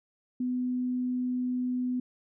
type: tone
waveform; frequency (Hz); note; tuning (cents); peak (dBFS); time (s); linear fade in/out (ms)
sine; 250.4; B3; +24; -27; 0.4-2; 5
effects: none